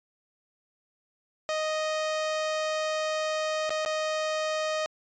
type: tone with dropouts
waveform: sawtooth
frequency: 622.3 Hz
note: D#5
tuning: in tune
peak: -23 dBFS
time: 1.49-4.86 s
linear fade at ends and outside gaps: 0 ms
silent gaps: 3.694-3.705 / 3.85-3.86 s
effects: resampled to 16000 Hz